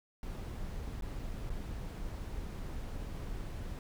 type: noise with dropouts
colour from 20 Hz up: brown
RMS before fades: -40 dBFS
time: 0.23-3.79 s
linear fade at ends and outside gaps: 1 ms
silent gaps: 1.01-1.022 / 1.496-1.502 s
effects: none